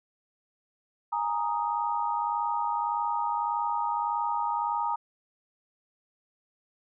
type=chord; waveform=sine; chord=Ab suspended second; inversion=none; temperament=equal; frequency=830.6 / 932.3 / 1244.5 Hz; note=Ab5 / Bb5 / Eb6; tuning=0 / 0 / 0 cents; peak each=-32 / -28 / -33 dBFS; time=1.12-4.96 s; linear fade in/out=10 ms; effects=none